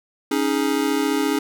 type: chord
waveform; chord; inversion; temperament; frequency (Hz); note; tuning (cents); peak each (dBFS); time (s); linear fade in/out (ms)
square; C# suspended second; none; just; 277.2 / 311.8 / 415.8; C#4 / D#4 / G#4; 0 / +4 / +2; -23 / -24 / -25; 0.31-1.39; 5
effects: none